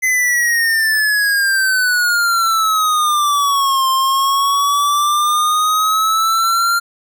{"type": "exponential two-way sweep", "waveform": "square", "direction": "down then up", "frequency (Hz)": [2048, 1053, 1392], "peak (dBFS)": -13, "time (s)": [0.02, 6.8], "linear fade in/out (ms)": 20, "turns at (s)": 3.89, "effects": []}